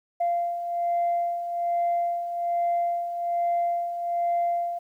sine beating tone pair, 691 / 692.2 Hz, F5 / F5, -19 / -16 cents, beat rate 1.2 Hz, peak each -30 / -23 dBFS, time 0.2-4.79 s, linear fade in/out 10 ms, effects tanh soft clip ceiling -18 dBFS + 10-bit

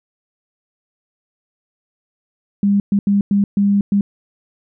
sine tone bursts at uneven times, 201.1 Hz, G3, 44 cents sharp, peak -11 dBFS, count 6, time 2.63-2.8 / 2.92-2.99 / 3.07-3.21 / 3.31-3.44 / 3.57-3.81 / 3.92-4.01 s, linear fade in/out 2 ms, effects none

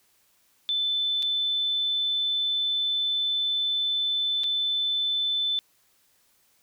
sine tone with dropouts, 3520 Hz, A7, in tune, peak -23 dBFS, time 0.69-5.59 s, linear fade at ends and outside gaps 0 ms, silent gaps 1.224-1.228 / 4.435-4.441 s, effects white hiss -65 dBFS RMS until 6.62 s

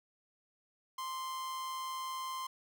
45% pulse tone with amplitude modulation, 1045 Hz, C6, 2 cents flat, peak -36 dBFS, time 0.98-2.47 s, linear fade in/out 5 ms, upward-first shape sine, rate 160 Hz, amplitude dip 35%, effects none

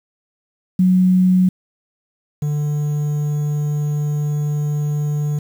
sine / triangle tone pair in turn, 184 / 147.99 Hz, F#3 / D3, -9 / +14 cents, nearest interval major third, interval 377 cents, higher first, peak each -10 / -15 dBFS, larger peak first, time 0.79-1.49 / 2.42-5.39 s, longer second, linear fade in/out 5 ms, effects 7-bit

